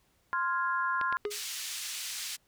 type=chord; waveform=sine; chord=F minor; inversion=second; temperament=equal; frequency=1046.5 / 1396.9 / 1661.2 Hz; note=C6 / F6 / Ab6; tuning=0 / 0 / 0 cents; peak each=-30 / -32 / -35 dBFS; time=0.33-1.17 s; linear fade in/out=0 ms
type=clicks; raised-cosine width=0.3 ms; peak=-21 dBFS; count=3; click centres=1.013 / 1.126 / 1.252 s
type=tone with exponential decay; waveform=triangle; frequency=415.2 Hz; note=G#4; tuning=in tune; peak=-25 dBFS; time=1.25-1.42 s; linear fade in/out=2 ms; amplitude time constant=36 ms
type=band-pass noise; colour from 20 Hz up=white; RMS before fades=-38 dBFS; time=1.3-2.37 s; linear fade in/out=20 ms; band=2300 to 7500 Hz; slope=12 dB/octave
effects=pink hiss -70 dBFS RMS until 2.47 s